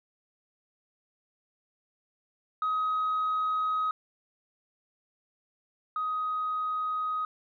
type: tone pair in turn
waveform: sine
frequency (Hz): 1263 / 1255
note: D#6 / D#6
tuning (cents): +26 / +15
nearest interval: unison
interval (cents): 11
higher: first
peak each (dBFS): -24 / -27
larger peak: first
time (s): 2.62-3.91 / 5.96-7.25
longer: neither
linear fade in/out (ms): 2
effects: tanh soft clip ceiling -23 dBFS